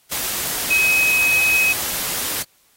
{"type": "tone in noise", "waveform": "sine", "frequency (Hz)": 2540, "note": "D#7", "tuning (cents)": 35, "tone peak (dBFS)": -14, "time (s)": [0.7, 1.73], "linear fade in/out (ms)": 10, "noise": "white", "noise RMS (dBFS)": -24, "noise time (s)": [0.11, 2.43], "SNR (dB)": 7, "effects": ["white hiss -58 dBFS RMS until 2.76 s", "AAC 48 kbps"]}